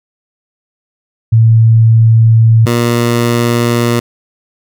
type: tone pair in turn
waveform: sine / 15% pulse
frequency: 113 / 118.8 Hz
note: A2 / A#2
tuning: +47 / +33 cents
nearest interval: minor second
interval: 86 cents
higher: second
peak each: -3 dBFS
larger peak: neither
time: 1.32-2.66 / 2.66-4 s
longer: neither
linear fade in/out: 10 ms
effects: none